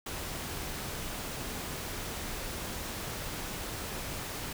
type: noise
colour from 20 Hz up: pink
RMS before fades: -38 dBFS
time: 0.06-4.53 s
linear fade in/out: 5 ms
effects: none